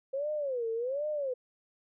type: tone with vibrato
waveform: sine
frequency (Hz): 523.3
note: C5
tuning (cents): 0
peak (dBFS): -30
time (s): 0.13-1.34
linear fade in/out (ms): 10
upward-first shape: sine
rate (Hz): 1.3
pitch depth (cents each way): 260
effects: none